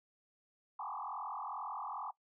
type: tone with frequency modulation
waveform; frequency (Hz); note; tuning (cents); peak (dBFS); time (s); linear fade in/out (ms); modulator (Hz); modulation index
sine; 987.8; B5; 0; -39; 0.79-2.11; 5; 42.3; 5.1
effects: noise-tail reverb RT60 0.1 s tail -19 dB re dry